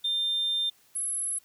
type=tone pair in turn; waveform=sine; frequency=3600 / 10822 Hz; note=A7 / E9; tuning=+39 / +44 cents; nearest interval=octave + perfect fifth; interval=1905 cents; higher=second; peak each=-23 / -27 dBFS; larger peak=first; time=0.04-0.7 / 0.95-1.39 s; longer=first; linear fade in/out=10 ms; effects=tanh soft clip ceiling -23 dBFS + white hiss -62 dBFS RMS until 1.44 s